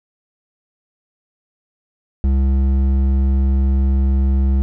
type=tone with hard clipping; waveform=triangle; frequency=67 Hz; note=C2; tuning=42 cents sharp; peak=-14 dBFS; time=2.24-4.62 s; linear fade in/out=0 ms; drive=12 dB; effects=none